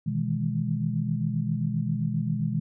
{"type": "chord", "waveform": "sine", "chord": "E major seventh", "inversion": "second", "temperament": "equal with one note detuned", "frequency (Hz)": [123.47, 155.56, 163.11, 207.7], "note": ["B2", "D#3", "E3", "G#3"], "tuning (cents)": [0, 0, -18, 0], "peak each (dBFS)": -30, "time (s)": [0.06, 2.6], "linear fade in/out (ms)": 10, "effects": []}